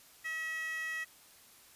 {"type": "tone with high-pass filter", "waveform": "15% pulse", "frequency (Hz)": 642, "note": "E5", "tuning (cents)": -46, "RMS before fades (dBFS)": -38, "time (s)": [0.24, 1.05], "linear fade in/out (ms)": 20, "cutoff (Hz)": 1900, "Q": 5, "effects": ["white hiss -59 dBFS RMS until 1.75 s", "resampled to 32000 Hz"]}